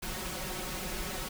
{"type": "noise with comb filter", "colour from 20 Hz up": "pink", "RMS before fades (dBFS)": -37, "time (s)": [0.02, 1.29], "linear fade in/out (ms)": 10, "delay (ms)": 5.4, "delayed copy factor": 0.9, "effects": []}